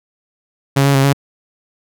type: tone with pitch steps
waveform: sawtooth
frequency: 138.1 / 139.8 / 135.7 / 139.7 Hz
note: C#3 / C#3 / C#3 / C#3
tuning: -6 / +15 / -36 / +14 cents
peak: -6 dBFS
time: 0.76-1.132 s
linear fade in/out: 10 ms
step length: 93 ms
effects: none